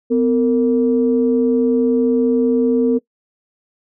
sine tone pair together, 252.2 / 457.7 Hz, B3 / A#4, +36 / -32 cents, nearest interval minor seventh, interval 1032 cents, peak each -14 dBFS, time 0.1-2.99 s, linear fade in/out 20 ms, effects noise-tail reverb RT60 0.1 s tail -20 dB re dry + tanh soft clip ceiling -4 dBFS

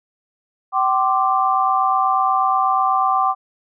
sine chord, G suspended fourth, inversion none, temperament equal with one note detuned, 767 / 1046.5 / 1174.7 Hz, G5 / C6 / D6, -38 / 0 / 0 cents, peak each -18 / -21 / -18 dBFS, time 0.72-3.35 s, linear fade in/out 50 ms, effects none

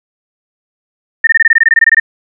sine tone bursts, 1816 Hz, A#6, 46 cents flat, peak -3 dBFS, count 15, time 1.24-1.999 s, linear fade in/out 5 ms, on 31 ms, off 21 ms, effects none

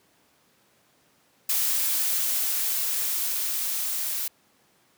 blue noise with level ramp, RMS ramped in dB -24 to -29 dBFS, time 1.49-4.28 s, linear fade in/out 5 ms, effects pink hiss -63 dBFS RMS until 4.97 s + high-pass 150 Hz 12 dB/octave

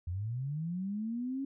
sine linear sweep, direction up, 82.41 to 277.2 Hz, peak -33 dBFS, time 0.07-1.45 s, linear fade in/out 5 ms, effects none

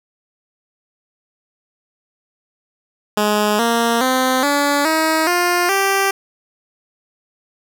10% pulse tone with pitch steps, 209.7 / 232.7 / 258.2 / 286.5 / 317.8 / 352.7 / 391.3 Hz, G#3 / A#3 / C4 / D4 / D#4 / F4 / G4, +17 / -3 / -23 / -43 / +37 / +17 / -3 cents, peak -6 dBFS, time 3.17-6.11 s, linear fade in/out 5 ms, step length 420 ms, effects none

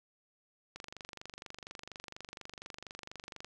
click train, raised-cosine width 0.2 ms, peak -27 dBFS, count 66, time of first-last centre 0.76-3.446 s, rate 24.2 Hz, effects none

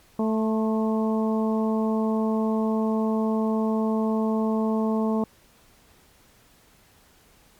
harmonic tone with a mistuned harmonic, 220 Hz, A3, in tune, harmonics 1 / 2 / 3 / 4 / 5, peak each -22 / -28 / -32 / -34 / -36 dBFS, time 0.19-5.24 s, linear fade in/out 2 ms, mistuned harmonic 5, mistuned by -26 cents, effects pink hiss -57 dBFS RMS until 7.59 s + MP3 96 kbps

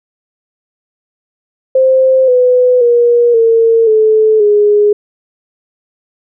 sine tone with pitch steps, 523.3 / 499.7 / 477.1 / 455.6 / 435 / 415.3 Hz, C5 / B4 / A#4 / A#4 / A4 / G#4, 0 / +20 / +40 / -40 / -20 / 0 cents, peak -5 dBFS, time 1.75-4.93 s, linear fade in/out 5 ms, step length 530 ms, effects none

